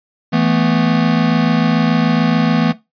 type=chord; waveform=square; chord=E suspended fourth; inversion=none; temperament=equal; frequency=164.81 / 220 / 246.9 Hz; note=E3 / A3 / B3; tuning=0 / 0 / 0 cents; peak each=-17 dBFS; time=0.32-2.73 s; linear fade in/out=20 ms; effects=noise-tail reverb RT60 0.2 s tail -17 dB re dry + resampled to 11025 Hz